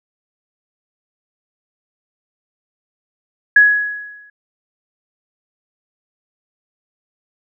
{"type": "tone with exponential decay", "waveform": "sine", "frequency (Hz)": 1676, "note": "G#6", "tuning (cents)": 15, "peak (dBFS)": -3, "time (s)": [3.56, 4.3], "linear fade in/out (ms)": 5, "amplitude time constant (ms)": 160, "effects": []}